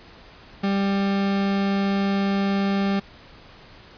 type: tone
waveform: 40% pulse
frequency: 197.4 Hz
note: G3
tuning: 12 cents sharp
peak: -19 dBFS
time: 0.63-3 s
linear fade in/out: 10 ms
effects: pink hiss -47 dBFS RMS until 3.97 s + resampled to 11025 Hz